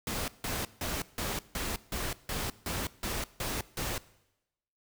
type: noise bursts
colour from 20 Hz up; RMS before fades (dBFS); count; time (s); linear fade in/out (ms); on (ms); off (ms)
pink; -34; 11; 0.07-3.98; 2; 210; 160
effects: noise-tail reverb RT60 0.9 s tail -20 dB re dry